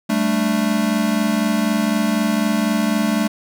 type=chord; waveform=square; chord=G suspended second; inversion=none; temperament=equal; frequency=196 / 220 / 293.7 Hz; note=G3 / A3 / D4; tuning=0 / 0 / 0 cents; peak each=-23 / -19 / -24 dBFS; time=0.09-3.28 s; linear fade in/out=10 ms; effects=none